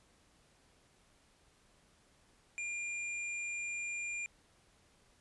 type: tone with hard clipping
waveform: sine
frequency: 2400 Hz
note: D7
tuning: 37 cents sharp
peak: -38 dBFS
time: 2.58-4.26 s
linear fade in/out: 0 ms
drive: 18 dB
effects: pink hiss -68 dBFS RMS until 5.2 s + resampled to 24000 Hz